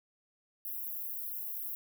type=high-pass noise; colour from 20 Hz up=white; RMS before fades=-39 dBFS; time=0.65-1.75 s; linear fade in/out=0 ms; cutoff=12000 Hz; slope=48 dB/octave; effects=none